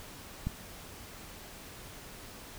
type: click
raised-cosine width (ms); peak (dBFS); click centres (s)
5; -19; 0.47
effects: pink hiss -48 dBFS RMS until 2.58 s